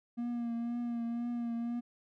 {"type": "tone with vibrato", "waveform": "triangle", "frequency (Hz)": 236.2, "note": "A#3", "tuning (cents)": 23, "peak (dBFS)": -31, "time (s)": [0.17, 1.81], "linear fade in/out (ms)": 20, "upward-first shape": "triangle", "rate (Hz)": 2, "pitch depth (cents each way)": 33, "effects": []}